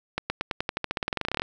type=accelerating click train; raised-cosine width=0.3 ms; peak=-10 dBFS; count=22; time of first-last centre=0.18-1.42 s; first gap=120 ms; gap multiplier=0.92; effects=none